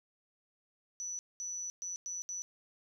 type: tone bursts at uneven times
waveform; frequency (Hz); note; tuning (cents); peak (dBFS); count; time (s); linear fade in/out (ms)
sine; 5940; F#8; +6; -37; 5; 1-1.19 / 1.4-1.7 / 1.82-1.96 / 2.06-2.22 / 2.29-2.42; 0
effects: 12-bit